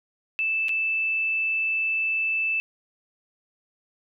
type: tone with dropouts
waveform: sine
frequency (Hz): 2637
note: E7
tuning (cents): 0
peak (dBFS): -22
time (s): 0.39-2.6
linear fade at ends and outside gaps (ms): 0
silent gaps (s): 0.684-0.692
effects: none